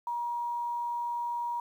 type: tone with quantisation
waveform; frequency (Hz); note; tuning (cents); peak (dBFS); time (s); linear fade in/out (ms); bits
sine; 952; A#5; +36; -30; 0.07-1.6; 2; 10
effects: none